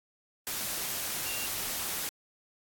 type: tone in noise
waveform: sine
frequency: 2767 Hz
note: F7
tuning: 17 cents flat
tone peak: -38 dBFS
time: 1.26-1.46 s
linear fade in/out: 0 ms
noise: white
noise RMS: -34 dBFS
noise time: 0.47-2.09 s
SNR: -7 dB
effects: AAC 64 kbps